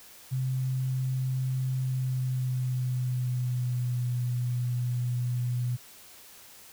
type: tone with pitch glide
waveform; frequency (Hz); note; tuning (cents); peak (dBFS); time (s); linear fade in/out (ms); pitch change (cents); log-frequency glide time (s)
sine; 130 to 122.85; C3 to B2; -11 to -9; -26; 0.31-5.77; 20; -98; 1.77-4.05
effects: white hiss -51 dBFS RMS until 6.72 s